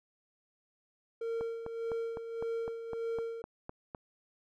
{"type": "tone with tremolo", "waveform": "triangle", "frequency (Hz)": 458.7, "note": "A#4", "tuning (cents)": -28, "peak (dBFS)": -30, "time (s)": [1.21, 3.42], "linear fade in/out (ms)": 5, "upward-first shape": "sine", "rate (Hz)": 1.7, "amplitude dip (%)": 60}
{"type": "click train", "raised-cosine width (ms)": 1, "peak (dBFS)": -27, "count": 11, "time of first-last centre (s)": [1.41, 3.948], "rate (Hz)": 3.94}
{"effects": []}